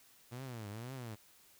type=tone with vibrato; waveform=sawtooth; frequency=116.54 Hz; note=A#2; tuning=in tune; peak=-39 dBFS; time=0.31-1.16 s; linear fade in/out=20 ms; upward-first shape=triangle; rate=2 Hz; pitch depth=270 cents each way; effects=white hiss -64 dBFS RMS until 1.59 s